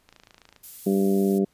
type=click train; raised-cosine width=0.2 ms; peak=-31 dBFS; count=14; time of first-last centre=0.09-0.563 s; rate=27.5 Hz
type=noise; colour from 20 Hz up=violet; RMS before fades=-39 dBFS; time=0.63-1.39 s; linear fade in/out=10 ms
type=harmonic tone; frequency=98 Hz; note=G2; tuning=in tune; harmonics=2 / 3 / 4 / 5 / 6 / 7; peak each=-21 / -28 / -23 / -36 / -38 / -37 dBFS; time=0.86-1.45 s; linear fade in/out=10 ms
effects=pink hiss -65 dBFS RMS until 1.53 s + resampled to 32000 Hz